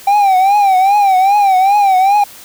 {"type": "tone with vibrato", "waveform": "triangle", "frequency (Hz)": 784, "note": "G5", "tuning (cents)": 0, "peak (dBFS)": -5, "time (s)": [0.07, 2.24], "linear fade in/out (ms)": 5, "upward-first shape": "triangle", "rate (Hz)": 2.5, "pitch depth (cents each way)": 120, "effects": ["white hiss -36 dBFS RMS until 2.44 s"]}